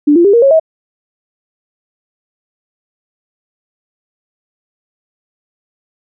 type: tone with pitch steps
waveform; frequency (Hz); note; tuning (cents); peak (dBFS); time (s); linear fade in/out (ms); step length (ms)
sine; 293.7 / 343.3 / 401.2 / 468.9 / 548.1 / 640.6; D4 / F4 / G4 / A#4 / C#5 / E5; 0 / -30 / +40 / +10 / -20 / -50; -4; 0.07-0.598; 10; 88
effects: none